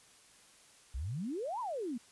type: exponential two-way sweep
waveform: sine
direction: up then down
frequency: 55.6 to 1036 to 219.6 Hz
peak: -35 dBFS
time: 0.94-1.98 s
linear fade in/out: 10 ms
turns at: 1.6 s
effects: white hiss -61 dBFS RMS until 2.11 s + resampled to 24000 Hz